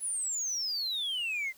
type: exponential sweep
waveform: sine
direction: down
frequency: 10350 to 2038 Hz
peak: -28 dBFS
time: 0-1.53 s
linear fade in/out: 50 ms
effects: tanh soft clip ceiling -29 dBFS + white hiss -59 dBFS RMS until 1.57 s